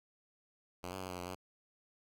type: tone with pitch steps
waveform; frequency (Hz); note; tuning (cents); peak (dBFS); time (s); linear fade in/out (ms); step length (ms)
5% pulse; 89.3 / 94.6 / 93 / 90.3 / 88.6 / 92; F2 / F#2 / F#2 / F#2 / F2 / F#2; +39 / +39 / +9 / -42 / +25 / -9; -30; 0.83-1.352; 10; 87
effects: none